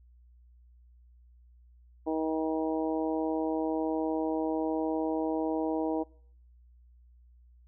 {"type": "harmonic tone", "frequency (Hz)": 158.8, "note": "D#3", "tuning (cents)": 36, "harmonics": [2, 3, 4, 5, 6], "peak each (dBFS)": [-30, -34, -36, -38, -40], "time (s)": [2.06, 6.04], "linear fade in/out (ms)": 20, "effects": ["noise-tail reverb RT60 0.6 s tail -24 dB re dry", "added 60 Hz sine -55 dBFS peak until 7.67 s"]}